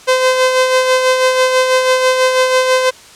sawtooth tone with tremolo, 514 Hz, C5, 31 cents flat, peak -4 dBFS, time 0.07-2.91 s, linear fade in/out 20 ms, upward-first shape sine, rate 6.1 Hz, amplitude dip 45%, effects white hiss -39 dBFS RMS until 3.15 s + low-pass 8000 Hz 12 dB/octave

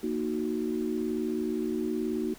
sine chord, D# minor, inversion second, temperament equal, 233.1 / 311.1 / 370 Hz, A#3 / D#4 / F#4, 0 / 0 / 0 cents, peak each -32 dBFS, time 0.03-2.34 s, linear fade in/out 5 ms, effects pink hiss -51 dBFS RMS until 2.38 s

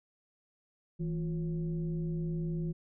sine tone with frequency modulation, 162.7 Hz, E3, 22 cents flat, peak -31 dBFS, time 0.99-2.73 s, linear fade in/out 20 ms, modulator 192 Hz, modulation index 0.59, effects none

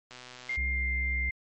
click train, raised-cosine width 0.2 ms, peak -28 dBFS, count 57, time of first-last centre 0.11-0.558 s, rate 125 Hz
sine tone with pitch glide, 2112 to 2099 Hz, C7 to C7, +16 to +5 cents, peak -29 dBFS, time 0.49-1.31 s, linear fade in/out 5 ms, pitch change -11 cents, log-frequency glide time 0.71-0.78 s
triangle tone with vibrato, 65 Hz, C2, 11 cents flat, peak -28 dBFS, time 0.57-1.3 s, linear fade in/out 10 ms, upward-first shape sine, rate 2.6 Hz, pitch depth 14 cents each way
effects MP3 48 kbps

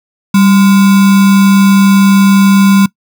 sine tone with sample-and-hold, 196 Hz, G3, in tune, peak -3 dBFS, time 0.34-2.86 s, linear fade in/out 5 ms, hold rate 1225 Hz, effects noise-tail reverb RT60 0.1 s tail -21 dB re dry

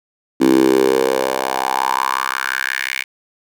10% pulse tone with high-pass filter sweep, 65.6 Hz, C2, 5 cents sharp, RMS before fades -17 dBFS, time 0.4-3.04 s, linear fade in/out 20 ms, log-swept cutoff 290 to 2200 Hz, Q 4.5, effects none

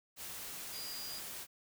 sine tone in noise, 4847 Hz, D#8, 46 cents flat, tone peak -44 dBFS, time 0.71-1.22 s, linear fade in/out 50 ms, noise white, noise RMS -45 dBFS, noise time 0.16-1.47 s, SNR -2 dB, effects none

